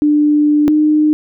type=tone pair in turn; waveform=sine; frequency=297.4 / 304.2 Hz; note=D4 / D#4; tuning=+22 / -39 cents; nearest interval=unison; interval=39 cents; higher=second; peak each=-8 dBFS; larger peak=neither; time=0.02-0.68 / 0.68-1.13 s; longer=first; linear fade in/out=0 ms; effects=none